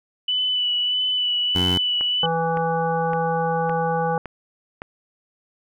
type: tone with vibrato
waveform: sine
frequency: 2978 Hz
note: F#7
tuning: 11 cents sharp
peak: -19 dBFS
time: 0.28-2.26 s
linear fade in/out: 5 ms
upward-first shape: sine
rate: 1.6 Hz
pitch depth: 20 cents each way
type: tone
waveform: 15% pulse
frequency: 90.3 Hz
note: F#2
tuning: 42 cents flat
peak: -15 dBFS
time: 1.55-1.78 s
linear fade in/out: 5 ms
type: click train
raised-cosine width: 0.5 ms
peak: -17 dBFS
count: 6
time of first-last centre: 2.01-4.819 s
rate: 1.78 Hz
type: harmonic tone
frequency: 164.81 Hz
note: E3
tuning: in tune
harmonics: 1 / 3 / 5 / 7 / 9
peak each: -26 / -24 / -23 / -31 / -32 dBFS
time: 2.23-4.18 s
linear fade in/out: 2 ms
effects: none